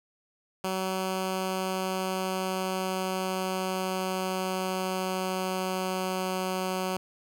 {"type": "tone with pitch glide", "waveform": "10% pulse", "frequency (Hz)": [188.3, 186.24], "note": ["F#3", "F#3"], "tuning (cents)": [31, 12], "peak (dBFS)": -20, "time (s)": [0.64, 6.97], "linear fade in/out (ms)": 2, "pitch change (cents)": -19, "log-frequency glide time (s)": [0.81, 6.41], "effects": []}